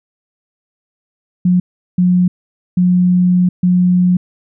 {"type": "tone bursts at uneven times", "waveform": "sine", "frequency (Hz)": 179.9, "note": "F#3", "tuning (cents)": -48, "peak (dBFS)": -8, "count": 4, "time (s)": [[1.45, 1.6], [1.98, 2.28], [2.77, 3.49], [3.63, 4.17]], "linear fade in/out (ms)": 5, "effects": []}